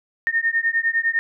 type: beating tone pair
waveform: sine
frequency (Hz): 1826 / 1835.9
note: A#6 / A#6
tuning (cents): -36 / -27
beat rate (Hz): 9.9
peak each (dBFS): -21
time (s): 0.27-1.19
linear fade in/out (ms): 0
effects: none